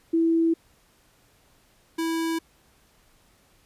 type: tone pair in turn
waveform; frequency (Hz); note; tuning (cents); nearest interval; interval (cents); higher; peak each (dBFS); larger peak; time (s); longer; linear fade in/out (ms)
sine / square; 329.6 / 327.8; E4 / E4; 0 / -10; unison; 10; first; -18 / -25; first; 0.13-0.54 / 1.98-2.39; neither; 10
effects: pink hiss -61 dBFS RMS until 3.65 s + resampled to 32000 Hz